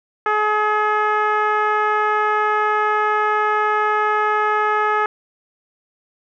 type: tone with low-pass filter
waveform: 10% pulse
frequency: 424.2 Hz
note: G#4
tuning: 37 cents sharp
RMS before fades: -18 dBFS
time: 0.26-5.06 s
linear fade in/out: 2 ms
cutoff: 1400 Hz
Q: 1.8
effects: none